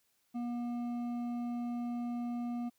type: tone with hard clipping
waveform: triangle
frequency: 239.9 Hz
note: A#3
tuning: 50 cents sharp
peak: -36 dBFS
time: 0.34-2.7 s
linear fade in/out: 20 ms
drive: 11 dB
effects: white hiss -75 dBFS RMS until 2.78 s